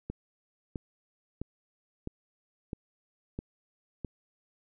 click train, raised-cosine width 3 ms, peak -22 dBFS, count 7, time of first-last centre 0.1-4.047 s, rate 1.52 Hz, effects none

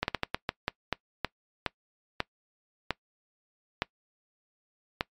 slowing click train, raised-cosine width 0.3 ms, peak -10 dBFS, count 14, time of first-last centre 0.03-5.009 s, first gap 51 ms, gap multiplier 1.3, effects noise-tail reverb RT60 0.1 s tail -22 dB re dry + MP3 96 kbps

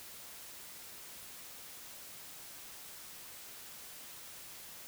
silence, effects white hiss -50 dBFS RMS until 4.87 s

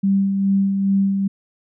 sine tone with tremolo, 196 Hz, G3, in tune, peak -13 dBFS, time 0.03-1.28 s, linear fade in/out 10 ms, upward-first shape sine, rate 2.4 Hz, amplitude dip 40%, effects none

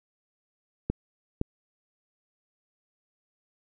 clicks, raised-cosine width 3 ms, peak -13 dBFS, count 2, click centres 0.9 / 1.414 s, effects none

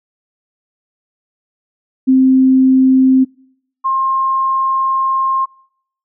sine tone pair in turn, 261.6 / 1064.1 Hz, C4 / C6, 0 / +29 cents, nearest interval 2 octaves, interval 2429 cents, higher second, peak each -6 / -12 dBFS, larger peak first, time 2.07-3.25 / 3.84-5.46 s, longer second, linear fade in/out 20 ms, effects noise-tail reverb RT60 0.7 s tail -26 dB re dry

